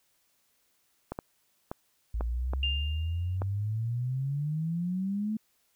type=clicks; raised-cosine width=1 ms; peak=-20 dBFS; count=6; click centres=1.12 / 1.189 / 1.715 / 2.209 / 2.535 / 3.419 s
type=exponential sweep; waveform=sine; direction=up; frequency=55 to 220.2 Hz; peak=-28 dBFS; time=2.14-5.37 s; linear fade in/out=5 ms
type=tone with exponential decay; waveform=sine; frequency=2801 Hz; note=F7; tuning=4 cents sharp; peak=-26 dBFS; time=2.63-3.37 s; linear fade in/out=2 ms; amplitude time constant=160 ms
effects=white hiss -71 dBFS RMS until 5.75 s